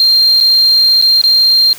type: tone with dropouts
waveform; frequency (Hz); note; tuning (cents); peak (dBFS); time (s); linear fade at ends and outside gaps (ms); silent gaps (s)
sine; 4186; C8; 0; -4; 0-1.73; 1; 0.403-0.409 / 1.015-1.023 / 1.215-1.238
effects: tanh soft clip ceiling -3 dBFS + white hiss -32 dBFS RMS until 1.78 s